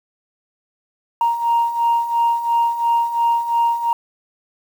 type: beating tone pair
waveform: sine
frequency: 932.3 / 935.2 Hz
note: A#5 / A#5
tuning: 0 / +5 cents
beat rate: 2.9 Hz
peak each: -20 / -15 dBFS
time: 1.21-3.93 s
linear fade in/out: 2 ms
effects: tanh soft clip ceiling -10 dBFS + 7-bit